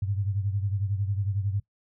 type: beating tone pair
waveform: sine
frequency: 98 / 109 Hz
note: G2 / A2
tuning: 0 / -16 cents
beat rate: 11 Hz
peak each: -26 / -32 dBFS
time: 0.02-1.6 s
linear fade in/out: 5 ms
effects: noise-tail reverb RT60 0.1 s tail -20 dB re dry